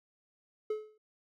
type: tone with exponential decay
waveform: triangle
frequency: 429.2 Hz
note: A4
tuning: 43 cents flat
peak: -26 dBFS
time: 0.7-0.98 s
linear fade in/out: 5 ms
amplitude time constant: 60 ms
effects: none